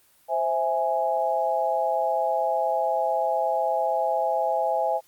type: chord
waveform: sine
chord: C augmented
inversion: none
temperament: equal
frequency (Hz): 523.3 / 659.3 / 830.6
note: C5 / E5 / G#5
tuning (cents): 0 / 0 / 0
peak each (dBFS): -28 / -25 / -25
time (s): 0.28-5.01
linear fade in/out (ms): 50
effects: white hiss -60 dBFS RMS until 5.07 s + Opus 24 kbps